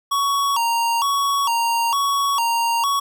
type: tone with vibrato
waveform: square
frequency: 1020 Hz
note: C6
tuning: 44 cents flat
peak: -18 dBFS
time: 0.11-3 s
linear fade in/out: 10 ms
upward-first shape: square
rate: 1.1 Hz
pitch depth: 160 cents each way
effects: 10-bit